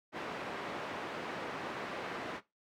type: band-pass noise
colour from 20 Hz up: pink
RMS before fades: -41 dBFS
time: 0.12-2.41 s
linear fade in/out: 50 ms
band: 280 to 2200 Hz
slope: 12 dB/octave
effects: noise-tail reverb RT60 0.2 s tail -17 dB re dry